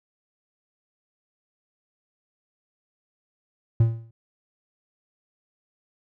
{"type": "tone with exponential decay", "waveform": "triangle", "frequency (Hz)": 114.1, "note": "A#2", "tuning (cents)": -37, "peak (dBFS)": -10, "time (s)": [3.8, 4.11], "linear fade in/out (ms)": 5, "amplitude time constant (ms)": 67, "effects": []}